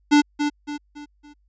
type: tone with echo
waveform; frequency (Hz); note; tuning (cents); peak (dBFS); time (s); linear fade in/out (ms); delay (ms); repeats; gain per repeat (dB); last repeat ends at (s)
square; 293.7; D4; 0; -12; 0.11-0.22; 20; 280; 4; -8; 1.34
effects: added 50 Hz sine -59 dBFS peak until 1.48 s + resampled to 16000 Hz